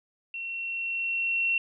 sine tone with level ramp, 2722 Hz, F7, 45 cents flat, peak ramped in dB -33 to -22 dBFS, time 0.34-1.58 s, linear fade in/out 2 ms, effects none

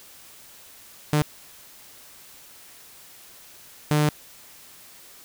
sawtooth tone bursts at uneven times, 150 Hz, D3, 37 cents sharp, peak -14 dBFS, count 2, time 1.13-1.22 / 3.91-4.09 s, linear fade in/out 0 ms, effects white hiss -48 dBFS RMS until 5.24 s

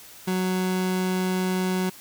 30% pulse tone, 185 Hz, F#3, in tune, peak -20 dBFS, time 0.27-1.9 s, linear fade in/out 10 ms, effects white hiss -46 dBFS RMS until 2 s

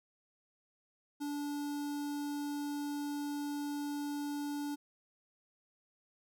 square tone with notch filter, 290 Hz, D4, 22 cents flat, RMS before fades -38 dBFS, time 1.2-4.76 s, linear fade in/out 20 ms, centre 2200 Hz, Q 0.91, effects none

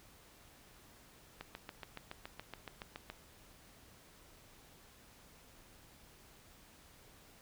click train, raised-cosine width 0.3 ms, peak -28 dBFS, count 13, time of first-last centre 1.41-3.1 s, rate 7.1 Hz, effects pink hiss -61 dBFS RMS until 7.41 s

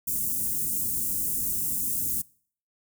white band-stop noise, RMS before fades -28 dBFS, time 0.07-2.22 s, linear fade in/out 10 ms, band 290 to 8100 Hz, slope 24 dB/octave, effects noise-tail reverb RT60 0.5 s tail -23 dB re dry

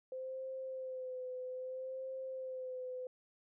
sine tone with vibrato, 516 Hz, C5, 24 cents flat, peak -40 dBFS, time 0.12-3.07 s, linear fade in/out 2 ms, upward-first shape sine, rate 0.62 Hz, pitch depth 31 cents each way, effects none

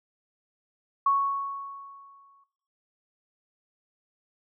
sine tone with exponential decay, 1108.7 Hz, C#6, in tune, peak -18 dBFS, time 1.06-2.44 s, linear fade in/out 5 ms, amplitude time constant 300 ms, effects noise-tail reverb RT60 0.7 s tail -17 dB re dry

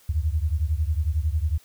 sine beating tone pair, 73.42 / 84.42 Hz, D2 / E2, 0 / +42 cents, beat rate 11 Hz, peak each -23 / -25 dBFS, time 0.09-1.58 s, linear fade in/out 5 ms, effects white hiss -56 dBFS RMS until 1.64 s

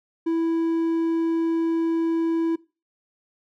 triangle tone, 329.6 Hz, E4, in tune, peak -18 dBFS, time 0.26-2.56 s, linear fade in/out 10 ms, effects noise-tail reverb RT60 0.3 s tail -21 dB re dry

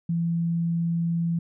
sine tone, 168.3 Hz, E3, 36 cents sharp, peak -22 dBFS, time 0.09-1.39 s, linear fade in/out 5 ms, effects none

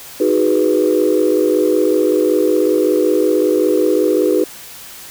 sine chord, G# minor seventh, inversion second, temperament equal with one note detuned, 313.8 / 370 / 415.3 / 493.9 Hz, D#4 / F#4 / G#4 / B4, +15 / 0 / 0 / 0 cents, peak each -16 dBFS, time 0.2-4.44 s, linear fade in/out 5 ms, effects tanh soft clip ceiling -3 dBFS + white hiss -35 dBFS RMS until 5.1 s

